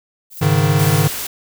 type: noise with tremolo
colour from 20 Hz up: violet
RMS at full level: -32 dBFS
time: 0.3-1.04 s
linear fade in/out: 50 ms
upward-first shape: square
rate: 15 Hz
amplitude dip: 40%
type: chord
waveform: square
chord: Ab suspended fourth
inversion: none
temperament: equal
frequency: 103.83 / 138.59 / 155.56 Hz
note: Ab2 / Db3 / Eb3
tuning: 0 / 0 / 0 cents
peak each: -19 / -18 / -16 dBFS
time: 0.41-1.08 s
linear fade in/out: 10 ms
type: noise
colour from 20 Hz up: white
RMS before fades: -25 dBFS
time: 0.79-1.27 s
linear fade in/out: 5 ms
effects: none